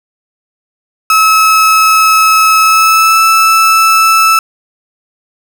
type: tone with pitch glide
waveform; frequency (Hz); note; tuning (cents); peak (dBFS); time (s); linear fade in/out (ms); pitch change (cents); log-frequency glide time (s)
35% pulse; 1294 to 1315.1; E6 to E6; -32 to -4; -3; 1.1-4.39; 2; +28; 2.6-3.21
effects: none